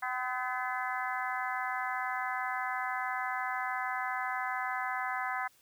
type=harmonic tone with a mistuned harmonic; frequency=253.9 Hz; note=B3; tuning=48 cents sharp; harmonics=3 / 4 / 5 / 6 / 7 / 8; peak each=-37 / -38 / -39 / -40 / -40 / -41 dBFS; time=0.02-5.48 s; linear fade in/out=10 ms; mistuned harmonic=7; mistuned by=-52 cents; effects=white hiss -65 dBFS RMS until 5.61 s